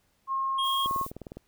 sine tone with pitch glide, 1074 to 1085.2 Hz, C6 to C#6, +45 to -37 cents, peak -26 dBFS, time 0.27-1.07 s, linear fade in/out 50 ms, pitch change +18 cents, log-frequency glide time 0.68-0.82 s
triangle tone, 3254 Hz, G#7, 36 cents flat, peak -27 dBFS, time 0.58-0.87 s, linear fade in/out 10 ms
violet noise, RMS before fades -42 dBFS, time 0.62-1.12 s, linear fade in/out 50 ms
click train, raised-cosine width 2 ms, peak -26 dBFS, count 11, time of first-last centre 0.86-1.37 s, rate 19.6 Hz
effects pink hiss -70 dBFS RMS until 1.47 s

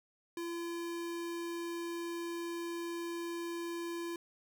square tone, 340.3 Hz, F4, 45 cents flat, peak -38 dBFS, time 0.37-4.16 s, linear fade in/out 2 ms, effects none

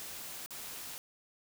white noise with dropouts, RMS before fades -44 dBFS, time 0-0.98 s, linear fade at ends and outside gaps 0 ms, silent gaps 0.461-0.507 s, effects none

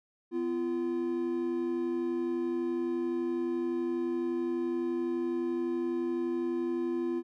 triangle tone pair together, 251.3 / 343.1 Hz, B3 / F4, +30 / -31 cents, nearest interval perfect fourth, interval 539 cents, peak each -33 / -28 dBFS, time 0.31-7.23 s, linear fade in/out 50 ms, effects none

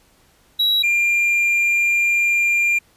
triangle tone pair in turn, 3882 / 2393 Hz, B7 / D7, -31 / +32 cents, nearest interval minor sixth, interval 837 cents, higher first, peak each -13 dBFS, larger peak neither, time 0.59-0.83 / 0.83-2.79 s, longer second, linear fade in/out 10 ms, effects pink hiss -56 dBFS RMS until 2.96 s + resampled to 32000 Hz

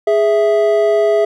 triangle tone pair together, 414.8 / 658.5 Hz, G#4 / E5, -2 / -2 cents, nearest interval minor sixth, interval 800 cents, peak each -11 dBFS, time 0.07-1.25 s, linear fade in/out 5 ms, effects none

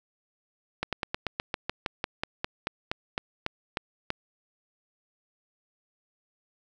slowing click train, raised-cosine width 0.3 ms, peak -12 dBFS, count 18, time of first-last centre 0.83-4.104 s, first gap 97 ms, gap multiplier 1.08, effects none

